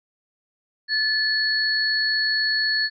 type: tone pair together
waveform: sine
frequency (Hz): 1738 / 4384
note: A6 / C#8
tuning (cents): -22 / -20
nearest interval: octave + major third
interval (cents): 1602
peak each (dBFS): -22 / -22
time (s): 0.88-2.9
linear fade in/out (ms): 50
effects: none